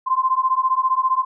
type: beating tone pair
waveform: sine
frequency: 1035 / 1050 Hz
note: C6 / C6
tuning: -19 / +6 cents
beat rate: 15 Hz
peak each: -19 dBFS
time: 0.06-1.25 s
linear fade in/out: 20 ms
effects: none